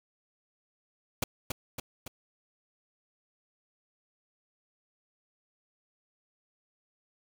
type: noise with echo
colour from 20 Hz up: pink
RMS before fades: -29 dBFS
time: 1.22-1.24 s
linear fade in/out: 5 ms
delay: 280 ms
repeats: 3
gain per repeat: -4 dB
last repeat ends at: 2.08 s
effects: none

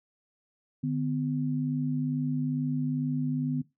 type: tone pair together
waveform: sine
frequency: 150 / 252.3 Hz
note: D3 / B3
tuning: +37 / +37 cents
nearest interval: major sixth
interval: 900 cents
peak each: -29 / -29 dBFS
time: 0.83-3.62 s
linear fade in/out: 10 ms
effects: noise-tail reverb RT60 0.2 s tail -18 dB re dry

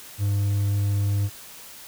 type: tone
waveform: triangle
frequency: 100.9 Hz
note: G#2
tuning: 49 cents flat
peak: -18 dBFS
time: 0.18-1.3 s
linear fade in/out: 50 ms
effects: white hiss -43 dBFS RMS until 1.87 s

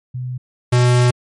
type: tone pair in turn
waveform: sine / square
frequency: 126.1 / 123.15 Hz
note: B2 / B2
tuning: +36 / -5 cents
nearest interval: unison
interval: 41 cents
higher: first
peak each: -22 / -11 dBFS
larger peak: second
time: 0.14-0.38 / 0.72-1.11 s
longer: second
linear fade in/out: 10 ms
effects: MP3 48 kbps

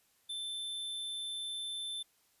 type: tone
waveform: square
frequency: 3539 Hz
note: A7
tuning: 9 cents sharp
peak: -38 dBFS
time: 0.29-2.03 s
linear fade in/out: 10 ms
effects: white hiss -71 dBFS RMS until 2.4 s + resampled to 32000 Hz

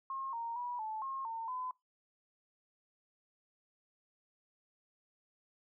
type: tone with pitch steps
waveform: sine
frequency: 1074 / 928 / 973 / 871 / 1074 / 907 / 1013 Hz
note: C6 / A#5 / B5 / A5 / C6 / A#5 / B5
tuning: +45 / -8 / -26 / -18 / +45 / -48 / +44 cents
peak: -37 dBFS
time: 0.1-1.71 s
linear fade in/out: 2 ms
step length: 230 ms
effects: noise-tail reverb RT60 0.2 s tail -23 dB re dry

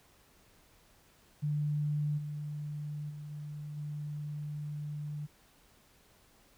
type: tone with level steps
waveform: sine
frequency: 148.4 Hz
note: D3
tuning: 18 cents sharp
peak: -29 / -36 / -41 / -39 / -36 dBFS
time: 1.42-5.27 s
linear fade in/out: 20 ms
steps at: 2.17 / 3.09 / 3.3 / 3.76 s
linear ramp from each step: 20 ms
effects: pink hiss -64 dBFS RMS until 6.57 s

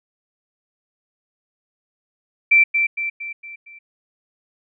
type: tone with echo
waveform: sine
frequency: 2342 Hz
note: D7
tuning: 5 cents flat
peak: -9 dBFS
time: 2.51-2.64 s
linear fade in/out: 10 ms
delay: 230 ms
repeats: 5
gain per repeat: -6 dB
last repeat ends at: 3.79 s
effects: none

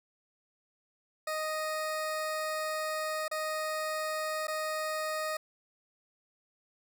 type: tone with dropouts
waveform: 20% pulse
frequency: 622.3 Hz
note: D#5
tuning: in tune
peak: -27 dBFS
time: 1.27-5.37 s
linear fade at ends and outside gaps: 5 ms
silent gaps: 3.281-3.313 / 4.471-4.48 s
effects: none

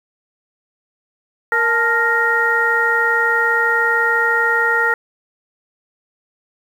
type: harmonic tone with a mistuned harmonic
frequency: 466.2 Hz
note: A#4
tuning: in tune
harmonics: 1 / 2 / 3 / 4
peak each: -22 / -22 / -17 / -17 dBFS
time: 1.52-4.94 s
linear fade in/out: 2 ms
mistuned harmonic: 2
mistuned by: -99 cents
effects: 7-bit

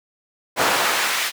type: noise with high-pass filter sweep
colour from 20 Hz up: brown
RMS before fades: -20 dBFS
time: 0.56-1.32 s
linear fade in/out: 50 ms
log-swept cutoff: 650 to 2300 Hz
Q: 0.8
effects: none

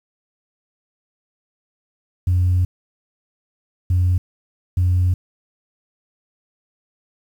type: tone bursts at uneven times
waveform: sine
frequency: 90.2 Hz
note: F#2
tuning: 44 cents flat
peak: -12 dBFS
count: 3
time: 2.27-2.65 / 3.9-4.18 / 4.77-5.14 s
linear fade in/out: 5 ms
effects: tanh soft clip ceiling -11 dBFS + 8-bit

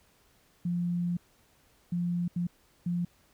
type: tone bursts at uneven times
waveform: sine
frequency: 174.5 Hz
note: F3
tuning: 1 cent flat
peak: -27 dBFS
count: 4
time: 0.65-1.17 / 1.92-2.28 / 2.36-2.47 / 2.86-3.05 s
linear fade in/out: 5 ms
effects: pink hiss -65 dBFS RMS until 3.33 s

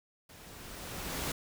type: noise with level ramp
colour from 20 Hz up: pink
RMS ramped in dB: -54 to -34 dBFS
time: 0.29-1.32 s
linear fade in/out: 5 ms
effects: none

